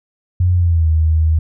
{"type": "tone with pitch glide", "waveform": "sine", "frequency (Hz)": [89.6, 79.36], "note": ["F2", "D#2"], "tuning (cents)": [45, 35], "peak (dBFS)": -10, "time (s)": [0.4, 1.39], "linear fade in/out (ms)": 5, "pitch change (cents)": -210, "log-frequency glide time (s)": [0.55, 0.88], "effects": []}